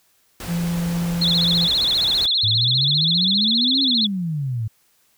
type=noise; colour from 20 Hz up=pink; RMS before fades=-33 dBFS; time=0.4-2.26 s; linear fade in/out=2 ms
type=tone; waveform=triangle; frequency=171 Hz; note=F3; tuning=36 cents flat; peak=-18 dBFS; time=0.46-1.69 s; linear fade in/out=50 ms
type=tone with vibrato; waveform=sine; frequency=3814 Hz; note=A#7; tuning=39 cents sharp; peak=-16 dBFS; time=1.21-4.07 s; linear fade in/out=10 ms; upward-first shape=sine; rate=15 Hz; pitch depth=210 cents each way
type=exponential two-way sweep; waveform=sine; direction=up then down; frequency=103.83 to 275.5 to 106.1 Hz; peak=-21 dBFS; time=2.43-4.68 s; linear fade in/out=10 ms; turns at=3.81 s
effects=white hiss -61 dBFS RMS until 5.17 s